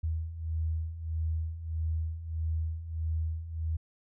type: beating tone pair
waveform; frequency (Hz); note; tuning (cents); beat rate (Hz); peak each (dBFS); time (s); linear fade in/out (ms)
sine; 79.3 / 80.9; D#2 / E2; +33 / -32; 1.6; -36 / -31; 0.03-3.77; 10
effects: none